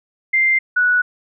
sine tone pair in turn, 2093 / 1472.4 Hz, C7 / F#6, 0 / -9 cents, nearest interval tritone, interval 609 cents, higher first, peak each -12 dBFS, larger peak neither, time 0.33-0.59 / 0.76-1.02 s, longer neither, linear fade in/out 10 ms, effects none

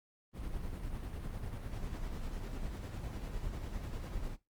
brown noise with tremolo, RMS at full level -39 dBFS, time 0.33-4.37 s, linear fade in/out 50 ms, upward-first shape square, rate 10 Hz, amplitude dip 35%, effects noise-tail reverb RT60 0.2 s tail -17 dB re dry + Opus 32 kbps

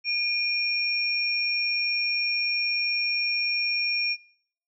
sine tone pair together, 2418 / 5523 Hz, D7 / F8, +50 / -20 cents, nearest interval octave + major second, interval 1430 cents, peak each -25 / -27 dBFS, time 0.04-4.17 s, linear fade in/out 50 ms, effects noise-tail reverb RT60 0.7 s tail -24 dB re dry

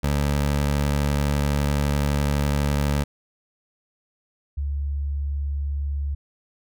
20% pulse / sine tone pair in turn, 71.9 / 70.99 Hz, D2 / C#2, -36 / +42 cents, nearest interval unison, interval 22 cents, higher first, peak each -15 / -23 dBFS, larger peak first, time 0.03-3.04 / 4.57-6.15 s, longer first, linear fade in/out 10 ms, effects none

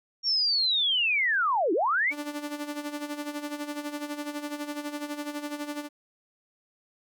sine linear two-way sweep, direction down then up, 5590 to 300 to 2390 Hz, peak -22 dBFS, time 0.23-2.14 s, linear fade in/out 50 ms, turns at 1.73 s
sawtooth tone with tremolo, 293.7 Hz, D4, in tune, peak -26 dBFS, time 2.1-5.89 s, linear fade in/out 50 ms, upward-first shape sine, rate 12 Hz, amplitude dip 70%
effects none

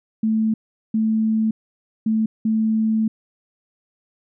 sine tone bursts at uneven times, 219.9 Hz, A3, 1 cent flat, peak -16 dBFS, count 4, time 0.23-0.54 / 0.94-1.51 / 2.06-2.26 / 2.45-3.08 s, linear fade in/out 5 ms, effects none

